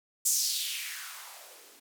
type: noise with band-pass filter sweep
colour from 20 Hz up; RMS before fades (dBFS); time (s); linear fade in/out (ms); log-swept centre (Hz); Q
violet; -34; 0.25-1.8; 10; 7600 to 290; 2.8
effects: none